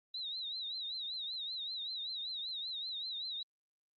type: tone with vibrato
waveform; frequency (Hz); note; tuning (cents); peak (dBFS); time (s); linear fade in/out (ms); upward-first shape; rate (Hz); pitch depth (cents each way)
sine; 3879; B7; -32; -38; 0.14-3.43; 5; triangle; 5.2; 130
effects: Opus 32 kbps